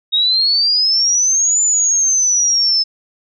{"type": "exponential two-way sweep", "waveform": "sine", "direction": "up then down", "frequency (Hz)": [3729, 7100, 5210], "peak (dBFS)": -11, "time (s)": [0.12, 2.84], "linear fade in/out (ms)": 20, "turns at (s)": 1.61, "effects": []}